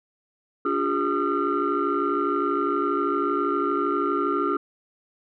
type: tone cluster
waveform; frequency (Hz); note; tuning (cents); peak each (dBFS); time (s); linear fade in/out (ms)
sine; 288.5 / 355.7 / 408.2 / 1218 / 1357; D4 / F4 / G#4 / D#6 / E6; -31 / +32 / -30 / -37 / +50; -27; 0.65-4.57; 5
effects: tanh soft clip ceiling -13 dBFS